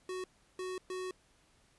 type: tone bursts at uneven times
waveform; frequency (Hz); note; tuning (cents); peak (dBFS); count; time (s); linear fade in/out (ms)
square; 370; F#4; 0; -38; 3; 0.09-0.24 / 0.59-0.78 / 0.9-1.11; 2
effects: pink hiss -68 dBFS RMS until 1.78 s + resampled to 24000 Hz